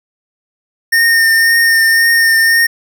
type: tone with vibrato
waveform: square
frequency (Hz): 1826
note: A#6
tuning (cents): -36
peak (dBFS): -8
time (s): 0.92-2.67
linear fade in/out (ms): 10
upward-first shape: triangle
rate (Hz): 1.9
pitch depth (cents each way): 20
effects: none